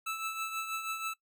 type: tone with tremolo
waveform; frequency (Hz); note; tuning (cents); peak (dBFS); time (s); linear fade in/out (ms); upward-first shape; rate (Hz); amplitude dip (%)
25% pulse; 1315; E6; -5; -28; 0.06-1.14; 10; triangle; 6.2; 60
effects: noise-tail reverb RT60 0.1 s tail -19 dB re dry